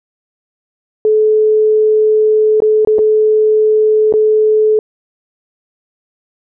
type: tone with dropouts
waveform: sine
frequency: 431 Hz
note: A4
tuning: 36 cents flat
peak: -7 dBFS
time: 1.05-4.79 s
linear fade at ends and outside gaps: 1 ms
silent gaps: 2.603-2.621 / 2.849-2.873 / 2.984-2.99 / 4.125-4.138 s
effects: none